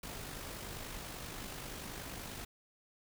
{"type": "noise with amplitude modulation", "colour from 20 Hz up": "pink", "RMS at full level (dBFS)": -43, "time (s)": [0.03, 2.45], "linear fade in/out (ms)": 5, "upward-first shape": "sine", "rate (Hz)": 50.4, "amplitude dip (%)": 40, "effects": []}